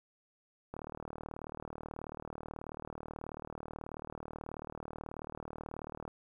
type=click train; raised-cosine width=1 ms; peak=-28 dBFS; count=206; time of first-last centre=0.74-6.079 s; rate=38.4 Hz; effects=11-bit